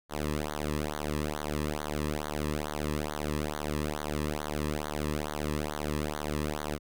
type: tone with flanger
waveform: sawtooth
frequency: 75 Hz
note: D2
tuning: 37 cents sharp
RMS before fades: -33 dBFS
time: 0.09-6.79 s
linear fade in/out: 50 ms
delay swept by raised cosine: 0.38 to 1.38 ms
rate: 2.3 Hz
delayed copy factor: -1
effects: none